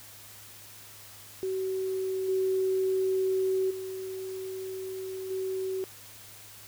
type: tone with level steps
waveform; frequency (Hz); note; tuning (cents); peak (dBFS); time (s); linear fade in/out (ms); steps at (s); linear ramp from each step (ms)
sine; 378.4; F#4; +39; -28 / -24 / -34 / -29; 1.43-5.84; 0; 2.28 / 3.7 / 5.3; 10
effects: added 103 Hz sine -58 dBFS peak until 6.67 s + white hiss -49 dBFS RMS until 6.67 s